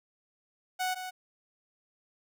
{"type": "tone pair in turn", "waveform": "sawtooth", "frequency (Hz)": [740, 740], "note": ["F#5", "F#5"], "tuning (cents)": [0, 0], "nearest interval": "unison", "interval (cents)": 0, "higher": "neither", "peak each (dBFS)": [-25, -33], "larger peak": "first", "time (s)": [[0.79, 0.95], [0.95, 1.11]], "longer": "neither", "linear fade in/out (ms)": 20, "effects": []}